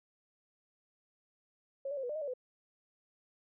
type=tone with pitch steps; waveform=sine; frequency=546 / 578 / 535 / 488.2 / 598 / 628 / 575 / 505 Hz; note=C#5 / D5 / C5 / B4 / D5 / D#5 / D5 / B4; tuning=-26 / -28 / +38 / -20 / +31 / +16 / -37 / +39 cents; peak=-35 dBFS; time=1.85-2.338 s; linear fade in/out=5 ms; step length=61 ms; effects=none